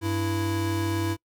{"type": "tone pair together", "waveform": "square", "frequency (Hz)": [97.58, 330.3], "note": ["G2", "E4"], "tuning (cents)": [-7, 4], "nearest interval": "octave + major sixth", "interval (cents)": 2111, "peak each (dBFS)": -28, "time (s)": [0.01, 1.17], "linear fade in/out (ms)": 50, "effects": ["noise-tail reverb RT60 0.1 s tail -23 dB re dry"]}